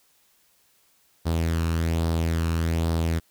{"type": "tone with flanger", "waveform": "sawtooth", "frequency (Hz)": 82.41, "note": "E2", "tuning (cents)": 0, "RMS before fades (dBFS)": -24, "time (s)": [1.25, 3.2], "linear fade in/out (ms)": 20, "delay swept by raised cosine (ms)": [0.21, 0.75], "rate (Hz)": 1.2, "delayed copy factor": 0.5, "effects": ["white hiss -63 dBFS RMS until 3.3 s"]}